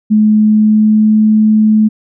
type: tone with pitch glide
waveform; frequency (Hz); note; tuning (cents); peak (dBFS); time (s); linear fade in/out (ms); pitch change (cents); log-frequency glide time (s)
sine; 213.8 to 215.7; A3 to A3; -49 to -34; -5; 0.1-1.89; 20; +15; 0.38-1.27
effects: none